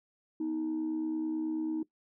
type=tone pair together; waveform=sine; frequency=246.1 / 315.3 Hz; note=B3 / D#4; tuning=-6 / +23 cents; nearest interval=major third; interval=429 cents; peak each=-38 / -29 dBFS; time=0.4-1.83 s; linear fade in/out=5 ms; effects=noise-tail reverb RT60 0.1 s tail -19 dB re dry + tanh soft clip ceiling -27 dBFS